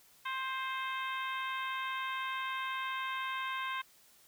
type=harmonic tone with a mistuned harmonic; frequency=526 Hz; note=C5; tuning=9 cents sharp; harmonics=2 / 3 / 4 / 5 / 6 / 7; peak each=-37 / -41 / -43 / -45 / -47 / -48 dBFS; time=0.25-3.82 s; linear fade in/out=10 ms; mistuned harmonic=5; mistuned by=-19 cents; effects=white hiss -63 dBFS RMS until 4.27 s